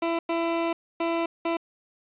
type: tone bursts at uneven times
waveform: 20% pulse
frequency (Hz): 334.3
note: E4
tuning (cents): +24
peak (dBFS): -19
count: 4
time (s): 0.02-0.19 / 0.29-0.73 / 1-1.26 / 1.45-1.57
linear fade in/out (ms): 5
effects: resampled to 8000 Hz + 8-bit